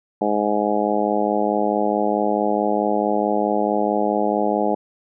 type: harmonic tone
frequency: 104.6 Hz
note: G#2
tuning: 13 cents sharp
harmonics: 2 / 3 / 4 / 5 / 6 / 7 / 8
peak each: -25 / -25 / -25 / -25 / -25 / -25 / -25 dBFS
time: 0.21-4.75 s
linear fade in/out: 5 ms
effects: none